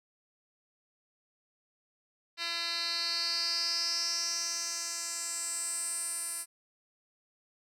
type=tone with band-pass filter sweep; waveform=10% pulse; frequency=338.7 Hz; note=E4; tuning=47 cents sharp; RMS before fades=-34 dBFS; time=2.37-6.46 s; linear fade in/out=50 ms; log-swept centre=3600 to 9800 Hz; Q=5.8; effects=none